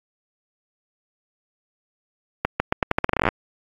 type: accelerating click train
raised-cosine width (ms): 0.5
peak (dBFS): -3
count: 17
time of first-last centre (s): 2.45-3.288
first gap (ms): 150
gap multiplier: 0.83
effects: AAC 32 kbps